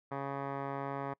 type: tone with low-pass filter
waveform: 10% pulse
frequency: 138.59 Hz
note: C#3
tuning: in tune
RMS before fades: -38 dBFS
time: 0.11-1.14 s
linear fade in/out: 10 ms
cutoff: 1300 Hz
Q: 5.2
effects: noise-tail reverb RT60 0.1 s tail -26 dB re dry